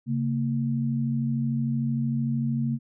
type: tone pair together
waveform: sine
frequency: 136.2 / 229.4 Hz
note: C#3 / A#3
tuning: -30 / -28 cents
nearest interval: major sixth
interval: 902 cents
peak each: -26 dBFS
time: 0.06-2.79 s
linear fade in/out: 50 ms
effects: none